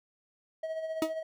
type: tone with tremolo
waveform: triangle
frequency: 640 Hz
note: D#5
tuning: 49 cents sharp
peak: -29 dBFS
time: 0.63-1.23 s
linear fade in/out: 5 ms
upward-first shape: sine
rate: 15 Hz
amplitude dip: 50%
type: tone with exponential decay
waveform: 40% pulse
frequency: 317.6 Hz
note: D#4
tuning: 36 cents sharp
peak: -22 dBFS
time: 1.02-1.14 s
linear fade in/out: 2 ms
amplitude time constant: 24 ms
effects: none